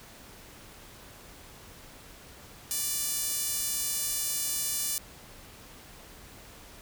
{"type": "tone with high-pass filter", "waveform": "sawtooth", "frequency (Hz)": 587.3, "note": "D5", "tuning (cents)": 0, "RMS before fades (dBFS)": -31, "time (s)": [2.71, 4.98], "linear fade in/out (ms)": 0, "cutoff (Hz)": 7400, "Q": 0.77, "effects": ["pink hiss -50 dBFS RMS until 6.81 s"]}